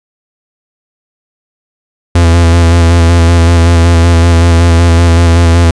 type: tone with vibrato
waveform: 45% pulse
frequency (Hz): 84.6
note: E2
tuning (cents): +45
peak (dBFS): -3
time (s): 2.15-5.71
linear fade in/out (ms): 5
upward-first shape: square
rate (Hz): 5.3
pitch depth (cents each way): 24
effects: resampled to 22050 Hz